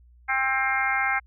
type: harmonic tone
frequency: 265.2 Hz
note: C4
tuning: 23 cents sharp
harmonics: 3 / 4 / 5 / 6 / 7 / 8 / 9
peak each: -28 / -34 / -30 / -27 / -36 / -26 / -36 dBFS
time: 0.28-1.2 s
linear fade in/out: 20 ms
effects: added 60 Hz sine -51 dBFS peak until 1.26 s